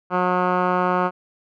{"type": "tone with low-pass filter", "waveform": "10% pulse", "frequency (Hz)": 181, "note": "F#3", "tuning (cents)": -38, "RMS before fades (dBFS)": -20, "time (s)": [0.1, 1.11], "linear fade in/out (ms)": 50, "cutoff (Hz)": 1400, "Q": 2.6, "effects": []}